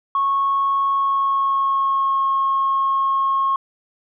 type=tone with pitch glide; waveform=sine; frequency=1100 to 1084.9 Hz; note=C#6 to C#6; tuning=-14 to -38 cents; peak=-15 dBFS; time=0.15-3.56 s; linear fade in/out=2 ms; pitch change=-24 cents; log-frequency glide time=0.93-2.26 s; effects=tanh soft clip ceiling -11 dBFS